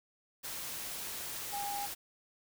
sine tone in noise, 810 Hz, G#5, 43 cents flat, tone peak -36 dBFS, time 1.52-1.87 s, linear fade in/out 20 ms, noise white, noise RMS -41 dBFS, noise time 0.43-1.95 s, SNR +2 dB, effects none

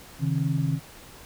sine tone cluster, 135.3 / 157.2 / 271.3 Hz, C#3 / D#3 / C#4, -42 / +18 / -37 cents, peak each -26 / -25 / -32 dBFS, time 0.19-0.8 s, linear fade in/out 50 ms, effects pink hiss -47 dBFS RMS until 1.25 s

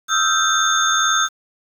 sine tone cluster, 1272 / 1354 / 1558 / 3582 / 6480 Hz, D#6 / E6 / G6 / A7 / G#8, +38 / +46 / -11 / +30 / -43 cents, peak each -21 dBFS, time 0.08-1.29 s, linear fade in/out 50 ms, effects 7-bit

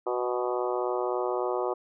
harmonic tone with a mistuned harmonic, 123.47 Hz, B2, in tune, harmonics 3 / 4 / 5 / 6 / 7 / 8 / 9 / 10, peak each -30 / -32 / -34 / -36 / -37 / -38 / -39 / -40 dBFS, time 0.06-1.74 s, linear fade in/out 10 ms, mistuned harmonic 7, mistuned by -15 cents, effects none

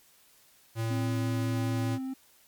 square tone, 113.1 Hz, A2, 48 cents sharp, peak -29 dBFS, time 0.75-1.99 s, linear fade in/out 50 ms
triangle tone with vibrato, 263.6 Hz, C4, 13 cents sharp, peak -30 dBFS, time 0.9-2.14 s, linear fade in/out 10 ms, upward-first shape triangle, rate 4.2 Hz, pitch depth 10 cents each way
effects white hiss -61 dBFS RMS until 2.47 s + MP3 96 kbps

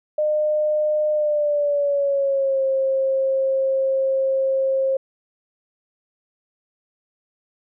sine tone with pitch glide, 607 to 534.6 Hz, D#5 to C5, -43 to +37 cents, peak -17 dBFS, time 0.18-4.97 s, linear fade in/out 5 ms, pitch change -220 cents, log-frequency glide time 1.12-2.63 s, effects none

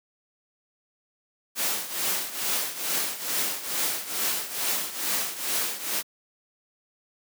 white noise with tremolo, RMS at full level -25 dBFS, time 1.55-6.03 s, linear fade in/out 50 ms, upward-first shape triangle, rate 2.3 Hz, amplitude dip 80%, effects high-pass 200 Hz 12 dB/octave

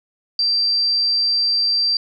sine tone, 4699 Hz, D8, in tune, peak -15 dBFS, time 0.39-1.97 s, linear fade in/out 2 ms, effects none

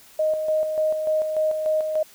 sine tone with tremolo, 622.3 Hz, D#5, in tune, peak -18 dBFS, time 0.19-2.03 s, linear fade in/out 5 ms, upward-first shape square, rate 3.4 Hz, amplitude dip 45%, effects white hiss -50 dBFS RMS until 2.14 s

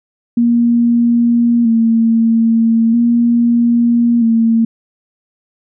sine tone with vibrato, 231.8 Hz, A#3, 10 cents flat, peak -8 dBFS, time 0.37-4.65 s, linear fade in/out 5 ms, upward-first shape square, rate 0.39 Hz, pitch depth 33 cents each way, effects none

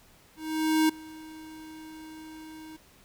square tone with ADSR envelope, 314.4 Hz, D#4, 18 cents sharp, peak -20 dBFS, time 0.36-2.77 s, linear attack 530 ms, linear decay 7 ms, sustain -23 dB, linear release 13 ms, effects pink hiss -58 dBFS RMS until 3.04 s

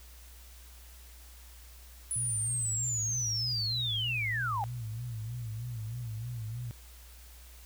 sine linear sweep, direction down, 10040 to 761 Hz, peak -30 dBFS, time 2.11-4.64 s, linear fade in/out 0 ms
sine tone with vibrato, 115.5 Hz, A#2, 16 cents flat, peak -35 dBFS, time 2.16-6.71 s, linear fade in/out 0 ms, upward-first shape sine, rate 3.2 Hz, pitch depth 110 cents each way
effects added 60 Hz sine -50 dBFS peak until 7.65 s + white hiss -56 dBFS RMS until 7.65 s

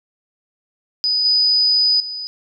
sine tone with level steps, 4978 Hz, D#8, in tune, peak -15 / -12 / -25 dBFS, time 1.04-2.27 s, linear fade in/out 0 ms, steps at 1.25 / 2 s, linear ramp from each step 2 ms, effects none

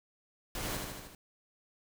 pink noise with echo, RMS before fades -38 dBFS, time 0.55-0.77 s, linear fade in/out 2 ms, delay 76 ms, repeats 5, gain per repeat -3 dB, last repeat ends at 1.15 s, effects none

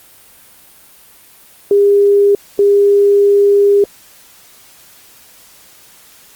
sine tone pair in turn, 403.9 / 403.9 Hz, G#4 / G#4, -48 / -48 cents, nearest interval unison, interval 0 cents, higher neither, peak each -6 dBFS, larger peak neither, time 1.71-2.35 / 2.59-3.84 s, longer second, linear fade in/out 2 ms, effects white hiss -43 dBFS RMS until 6.35 s + Opus 32 kbps

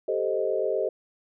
sine chord, A half-diminished seventh, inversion third, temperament equal, 392 / 440 / 523.3 / 622.3 Hz, G4 / A4 / C5 / Eb5, 0 / 0 / 0 / 0 cents, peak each -29 dBFS, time 0.08-0.89 s, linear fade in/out 5 ms, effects none

